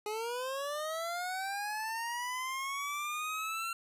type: linear sweep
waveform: 25% pulse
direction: up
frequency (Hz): 415.3 to 1367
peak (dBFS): -31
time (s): 0.06-3.73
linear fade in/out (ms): 2
effects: resampled to 32000 Hz + 11-bit